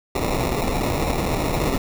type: noise with sample-and-hold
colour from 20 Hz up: pink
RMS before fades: -22 dBFS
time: 0.15-1.78 s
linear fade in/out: 5 ms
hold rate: 1575 Hz
effects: none